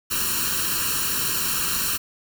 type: noise with comb filter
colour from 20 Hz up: white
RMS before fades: -24 dBFS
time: 0.1-1.98 s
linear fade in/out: 20 ms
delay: 0.71 ms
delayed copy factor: +1
effects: none